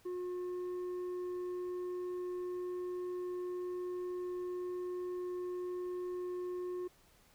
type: tone with tanh clipping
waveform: sine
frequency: 359.9 Hz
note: F#4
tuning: 48 cents flat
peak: -38 dBFS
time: 0.05-6.88 s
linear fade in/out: 10 ms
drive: 5 dB
effects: pink hiss -66 dBFS RMS until 7.34 s